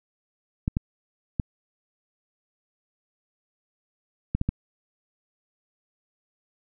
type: clicks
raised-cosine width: 5 ms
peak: -11 dBFS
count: 6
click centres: 0.679 / 0.769 / 1.398 / 4.35 / 4.414 / 4.49 s
effects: none